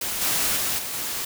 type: noise with level steps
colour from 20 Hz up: white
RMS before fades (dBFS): -28 / -23 / -25 / -31 / -29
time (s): 0.01-1.25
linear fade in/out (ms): 5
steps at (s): 0.21 / 0.56 / 0.78 / 0.93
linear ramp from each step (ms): 10
effects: none